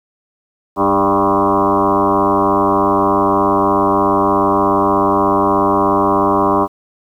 sine tone with frequency modulation, 690 Hz, F5, 21 cents flat, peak -10 dBFS, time 0.76-6.68 s, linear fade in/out 50 ms, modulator 96.7 Hz, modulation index 4.9, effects 8-bit

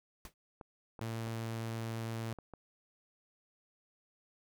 pink noise with exponential decay, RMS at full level -44 dBFS, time 0.25-0.34 s, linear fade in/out 2 ms, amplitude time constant 18 ms
clicks, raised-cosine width 1 ms, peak -33 dBFS, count 6, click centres 0.612 / 0.992 / 1.273 / 2.324 / 2.387 / 2.537 s
sawtooth tone, 113.6 Hz, A#2, 44 cents flat, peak -33 dBFS, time 1.01-2.33 s, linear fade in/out 0 ms
effects none

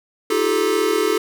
square tone cluster, 315.4 / 350.2 / 392.6 / 433.7 Hz, D#4 / F4 / G4 / A4, +24 / +5 / +3 / -25 cents, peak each -26 / -25 / -23 / -20 dBFS, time 0.3-1.18 s, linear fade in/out 5 ms, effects none

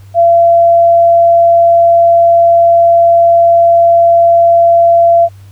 sine tone, 680 Hz, F5, 46 cents flat, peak -3 dBFS, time 0.14-5.29 s, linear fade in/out 50 ms, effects added 98 Hz sine -32 dBFS peak until 5.51 s + pink hiss -48 dBFS RMS until 5.51 s

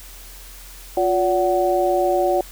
sine tone cluster, 354.4 / 573 / 747 Hz, F4 / D5 / F#5, +25 / -43 / +16 cents, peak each -20 dBFS, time 0.97-2.41 s, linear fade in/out 2 ms, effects added 43 Hz sine -40 dBFS peak until 2.51 s + white hiss -42 dBFS RMS until 2.51 s

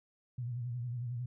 sine tone with vibrato, 121.3 Hz, B2, 31 cents flat, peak -35 dBFS, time 0.38-1.26 s, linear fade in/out 5 ms, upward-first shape sine, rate 11 Hz, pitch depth 72 cents each way, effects none

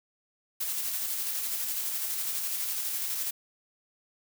blue noise with tremolo, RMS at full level -31 dBFS, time 0.6-3.31 s, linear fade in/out 10 ms, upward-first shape square, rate 12 Hz, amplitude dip 25%, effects none

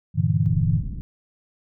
sine chord, E half-diminished seventh, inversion first, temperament equal, 98 / 116.54 / 146.83 / 164.81 Hz, G2 / Bb2 / D3 / E3, 0 / 0 / 0 / 0 cents, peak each -23 dBFS, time 0.14-0.82 s, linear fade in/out 50 ms
pink low-pass noise, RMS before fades -30 dBFS, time 0.46-1.01 s, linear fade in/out 0 ms, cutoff 190 Hz, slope 24 dB/octave
effects none

